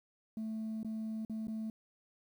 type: tone with dropouts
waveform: sine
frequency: 220 Hz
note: A3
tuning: in tune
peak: -34 dBFS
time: 0.37-1.7 s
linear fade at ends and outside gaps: 2 ms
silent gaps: 0.831-0.847 / 1.25-1.297 / 1.471-1.481 s
effects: tanh soft clip ceiling -35 dBFS + 11-bit